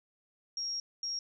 sine tone bursts at uneven times, 5588 Hz, F8, in tune, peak -33 dBFS, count 2, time 0.57-0.8 / 1.03-1.19 s, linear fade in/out 2 ms, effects none

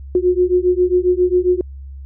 sine beating tone pair, 357.5 / 364.9 Hz, F4 / F#4, +41 / -24 cents, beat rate 7.4 Hz, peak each -15 dBFS, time 0.15-1.61 s, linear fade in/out 2 ms, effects added 68 Hz sine -30 dBFS peak until 2.05 s

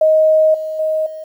sine tone with level steps, 627 Hz, D#5, 13 cents sharp, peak -8 / -20 / -14 / -26 dBFS, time 0.01-1.24 s, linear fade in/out 5 ms, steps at 0.54 / 0.79 / 1.06 s, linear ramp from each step 5 ms, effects 8-bit

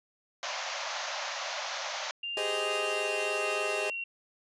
pink band-pass noise, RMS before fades -36 dBFS, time 0.43-2.11 s, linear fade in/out 0 ms, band 550 to 6700 Hz, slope 96 dB/octave
sine tone with pitch glide, 2794 to 2743 Hz, F7 to F7, 0 to -32 cents, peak -33 dBFS, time 2.23-4.04 s, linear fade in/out 5 ms, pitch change -32 cents, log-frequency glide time 2.47-3.63 s
sawtooth chord, Ab major seventh, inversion third, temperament equal with one note detuned, 392 / 415.3 / 518.1 / 622.3 Hz, G4 / Ab4 / C5 / Eb5, 0 / 0 / -17 / 0 cents, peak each -35 / -31 / -35 / -30 dBFS, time 2.37-3.9 s, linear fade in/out 2 ms
effects resampled to 24000 Hz

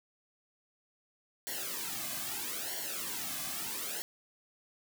white noise with flanger, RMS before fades -38 dBFS, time 1.47-4.02 s, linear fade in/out 0 ms, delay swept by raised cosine 0.79 to 2.19 ms, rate 0.77 Hz, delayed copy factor -0.9, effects none

